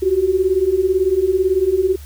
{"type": "beating tone pair", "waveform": "sine", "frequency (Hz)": [363.5, 381.5], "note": ["F#4", "G4"], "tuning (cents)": [-31, -47], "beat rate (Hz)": 18, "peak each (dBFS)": [-18, -15], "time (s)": [0.02, 1.96], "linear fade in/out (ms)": 10, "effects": ["added 72 Hz sine -33 dBFS peak until 2.05 s", "white hiss -45 dBFS RMS until 2.05 s"]}